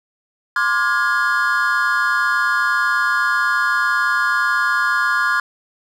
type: chord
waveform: triangle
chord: D half-diminished seventh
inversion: third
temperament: equal with one note detuned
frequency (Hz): 1046.5 / 1174.7 / 1423 / 1661.2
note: C6 / D6 / F6 / Ab6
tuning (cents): 0 / 0 / +32 / 0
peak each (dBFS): -21 / -21 / -17 / -18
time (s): 0.56-5.4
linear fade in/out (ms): 2
effects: none